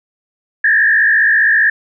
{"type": "tone with frequency modulation", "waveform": "sine", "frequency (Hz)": 1735, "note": "A6", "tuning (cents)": -25, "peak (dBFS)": -8, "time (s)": [0.64, 1.7], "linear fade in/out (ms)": 5, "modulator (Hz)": 55.2, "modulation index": 1.7, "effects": []}